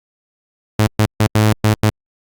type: tone bursts at uneven times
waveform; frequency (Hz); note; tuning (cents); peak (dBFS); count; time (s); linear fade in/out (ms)
sawtooth; 107.4; A2; -41; -6; 6; 0.79-0.87 / 0.99-1.06 / 1.2-1.27 / 1.35-1.53 / 1.64-1.74 / 1.83-1.9; 5
effects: Opus 48 kbps